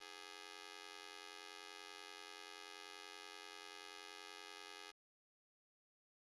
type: tone with amplitude modulation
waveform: 5% pulse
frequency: 415.3 Hz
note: G#4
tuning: in tune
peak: -37 dBFS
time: 0-4.92 s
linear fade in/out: 20 ms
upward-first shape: sine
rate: 90.4 Hz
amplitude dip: 100%
effects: resampled to 24000 Hz + 12-bit